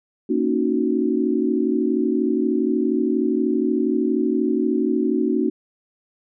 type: chord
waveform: sine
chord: D# minor seventh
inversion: second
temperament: equal with one note detuned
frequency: 233.1 / 277.2 / 309.9 / 370 Hz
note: A#3 / C#4 / D#4 / F#4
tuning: 0 / 0 / -7 / 0 cents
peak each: -23 dBFS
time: 0.29-5.5 s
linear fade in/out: 10 ms
effects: none